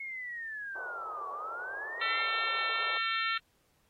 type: linear two-way sweep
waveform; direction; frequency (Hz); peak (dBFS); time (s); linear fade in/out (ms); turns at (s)
sine; down then up; 2183 to 1108.7 to 2183; -37; 0-2.26; 5; 1.3
type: band-pass noise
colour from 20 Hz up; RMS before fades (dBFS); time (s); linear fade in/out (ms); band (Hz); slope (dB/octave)
white; -46; 0.75-2.98; 5; 400 to 1200; 48
type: harmonic tone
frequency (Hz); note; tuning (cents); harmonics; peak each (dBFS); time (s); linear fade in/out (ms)
450.3; A4; +40; 3 / 4 / 5 / 6 / 7 / 8 / 9; -33 / -35 / -37 / -39 / -40 / -41 / -42; 2.01-3.38; 5
effects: pink hiss -72 dBFS RMS until 3.89 s + AAC 48 kbps